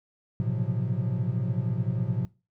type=tone cluster; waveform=triangle; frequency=110 / 123.5 / 133.5 / 173.3 / 182.6 Hz; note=A2 / B2 / C3 / F3 / F#3; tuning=0 / 0 / +35 / -13 / -23 cents; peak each=-28 / -28 / -30 / -32 / -32 dBFS; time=0.4-2.25 s; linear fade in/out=0 ms; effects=noise-tail reverb RT60 0.3 s tail -22 dB re dry